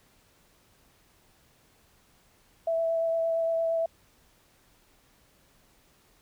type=tone with vibrato; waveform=sine; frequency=659.3 Hz; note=E5; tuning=in tune; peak=-24 dBFS; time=2.67-3.86 s; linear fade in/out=5 ms; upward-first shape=sine; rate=8.7 Hz; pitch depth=11 cents each way; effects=pink hiss -63 dBFS RMS until 6.21 s